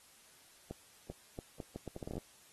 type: accelerating click train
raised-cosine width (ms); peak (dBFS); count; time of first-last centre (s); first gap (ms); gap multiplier
2; -28; 14; 0.71-2.18; 390; 0.74
effects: white hiss -62 dBFS RMS until 2.52 s + AAC 32 kbps